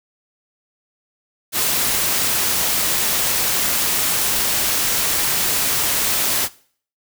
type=noise; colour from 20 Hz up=white; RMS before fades=-19 dBFS; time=1.52-6.49 s; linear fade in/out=50 ms; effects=noise-tail reverb RT60 0.5 s tail -20 dB re dry